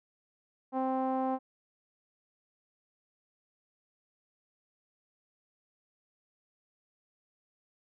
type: tone with low-pass filter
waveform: sawtooth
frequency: 261.6 Hz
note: C4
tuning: in tune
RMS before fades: -31 dBFS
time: 0.72-1.39 s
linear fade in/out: 50 ms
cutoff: 860 Hz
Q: 3.4
effects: none